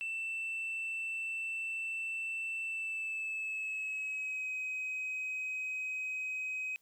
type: tone with pitch glide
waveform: sine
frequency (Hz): 2667 to 2528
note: E7 to D#7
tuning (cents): +20 to +27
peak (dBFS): -33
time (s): 0.01-6.76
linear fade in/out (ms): 0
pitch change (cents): -93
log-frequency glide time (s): 2.64-4.5
effects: tanh soft clip ceiling -33 dBFS + white hiss -72 dBFS RMS until 6.81 s